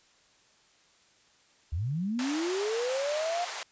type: linear sweep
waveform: sine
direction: up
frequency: 69.3 to 717 Hz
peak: -28 dBFS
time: 1.72-3.45 s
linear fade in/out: 10 ms
type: high-pass noise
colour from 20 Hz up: pink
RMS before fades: -37 dBFS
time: 2.19-3.63 s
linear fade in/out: 0 ms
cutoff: 620 Hz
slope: 24 dB/octave
effects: white hiss -63 dBFS RMS until 3.71 s + resampled to 16000 Hz